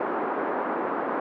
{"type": "band-pass noise", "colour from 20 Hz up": "pink", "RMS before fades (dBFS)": -28, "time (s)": [0, 1.2], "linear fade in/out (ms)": 5, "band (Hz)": [280, 1400], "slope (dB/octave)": 24, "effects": []}